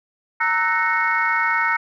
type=tone cluster; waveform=sine; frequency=922 / 1314 / 1493 / 1857 / 2193 Hz; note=A#5 / E6 / F#6 / A#6 / C#7; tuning=-19 / -6 / +15 / -7 / -19 cents; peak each=-23 dBFS; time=0.4-1.77 s; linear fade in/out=10 ms; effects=tanh soft clip ceiling -7 dBFS